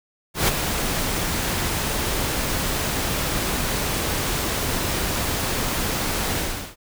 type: noise with ADSR envelope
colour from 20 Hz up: pink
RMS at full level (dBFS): -17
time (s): 0.34-6.76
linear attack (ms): 140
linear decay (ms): 20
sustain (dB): -7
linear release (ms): 380
effects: none